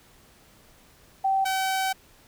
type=tone pair in turn; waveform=sine / sawtooth; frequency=774 / 764.2 Hz; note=G5 / G5; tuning=-22 / -44 cents; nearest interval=unison; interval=22 cents; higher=first; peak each=-20 dBFS; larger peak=neither; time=1.24-1.45 / 1.45-1.93 s; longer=second; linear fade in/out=10 ms; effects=pink hiss -56 dBFS RMS until 2.27 s